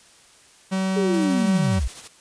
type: tone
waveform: 45% pulse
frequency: 190 Hz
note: F#3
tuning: 46 cents sharp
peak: -21 dBFS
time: 0.71-1.8 s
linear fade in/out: 20 ms
type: linear sweep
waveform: sine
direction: down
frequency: 415.3 to 49 Hz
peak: -20 dBFS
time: 0.96-1.88 s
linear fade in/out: 10 ms
type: noise with tremolo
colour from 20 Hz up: white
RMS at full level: -37 dBFS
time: 1.13-2.08 s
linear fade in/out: 10 ms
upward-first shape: triangle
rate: 12 Hz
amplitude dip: 60%
effects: white hiss -52 dBFS RMS until 2.2 s + resampled to 22050 Hz